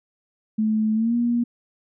sine tone with pitch glide, 217 to 238 Hz, A3 to A#3, -24 to +36 cents, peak -18 dBFS, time 0.58-1.44 s, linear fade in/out 10 ms, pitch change +160 cents, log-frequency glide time 0.94-1.15 s, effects none

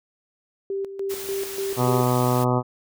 sine tone with tremolo, 392 Hz, G4, in tune, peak -24 dBFS, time 0.7-2.01 s, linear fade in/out 2 ms, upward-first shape square, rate 3.4 Hz, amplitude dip 65%
white noise, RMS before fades -35 dBFS, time 1.09-2.45 s, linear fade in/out 20 ms
harmonic tone, 124.6 Hz, B2, 16 cents sharp, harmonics 1 / 2 / 3 / 4 / 5 / 6 / 7 / 8 / 9 / 10, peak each -22 / -25 / -27 / -28 / -29 / -30 / -30 / -31 / -32 / -32 dBFS, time 1.76-2.63 s, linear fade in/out 50 ms
effects none

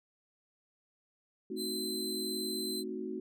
sine chord, A diminished seventh, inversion none, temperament equal, 220 / 261.6 / 311.1 / 370 Hz, A3 / C4 / Eb4 / Gb4, 0 / 0 / 0 / 0 cents, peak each -42 / -43 / -43 / -39 dBFS, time 1.5-3.2 s, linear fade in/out 5 ms
sawtooth tone, 4068 Hz, C8, 50 cents flat, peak -34 dBFS, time 1.56-2.84 s, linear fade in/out 50 ms
effects none

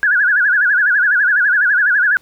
sine tone with vibrato, 1568 Hz, G6, in tune, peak -10 dBFS, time 0.03-2.17 s, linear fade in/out 0 ms, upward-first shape sine, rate 12 Hz, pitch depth 160 cents each way, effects pink hiss -54 dBFS RMS until 2.21 s

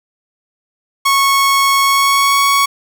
sawtooth tone with pitch glide, 1102 to 1114.8 Hz, C#6 to C#6, -11 to +9 cents, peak -6 dBFS, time 1.05-2.66 s, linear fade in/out 10 ms, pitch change +20 cents, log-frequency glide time 1.82-2.4 s, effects none

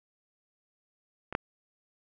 clicks, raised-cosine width 0.5 ms, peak -22 / -11 dBFS, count 2, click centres 1.326 / 1.351 s, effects none

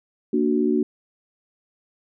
sine chord, Bb augmented, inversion none, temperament equal, 233.1 / 293.7 / 370 Hz, Bb3 / D4 / F#4, 0 / 0 / 0 cents, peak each -22 dBFS, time 0.33-0.83 s, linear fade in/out 5 ms, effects none

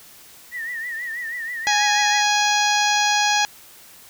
sine tone with vibrato, 1878 Hz, A#6, 12 cents sharp, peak -26 dBFS, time 0.51-2.24 s, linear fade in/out 50 ms, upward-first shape triangle, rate 6.2 Hz, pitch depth 110 cents each way
harmonic tone, 830.6 Hz, G#5, in tune, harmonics 1 / 2 / 3 / 4 / 5 / 6 / 7 / 8, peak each -20 / -23 / -25 / -26 / -27 / -28 / -28 / -29 dBFS, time 1.67-3.45 s, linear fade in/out 0 ms
effects white hiss -46 dBFS RMS until 4.09 s

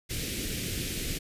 pink band-stop noise, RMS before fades -33 dBFS, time 0.09-1.19 s, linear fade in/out 20 ms, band 440 to 2000 Hz, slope 24 dB/octave, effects resampled to 32000 Hz

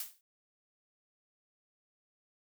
blue noise with exponential decay, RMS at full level -36 dBFS, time 0-0.21 s, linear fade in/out 1 ms, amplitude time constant 44 ms, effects none

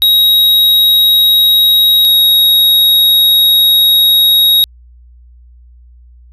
square tone pair in turn, 3804 / 3786 Hz, A#7 / A#7, +34 / +26 cents, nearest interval unison, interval 8 cents, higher first, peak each -6 dBFS, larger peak neither, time 0.02-2.05 / 2.05-4.64 s, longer second, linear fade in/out 0 ms, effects added 60 Hz sine -37 dBFS peak until 6.32 s + resampled to 32000 Hz

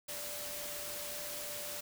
sine tone in noise, 587.3 Hz, D5, in tune, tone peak -48 dBFS, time 0.08-1.81 s, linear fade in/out 10 ms, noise white, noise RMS -42 dBFS, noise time 0.08-1.81 s, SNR -9 dB, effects none

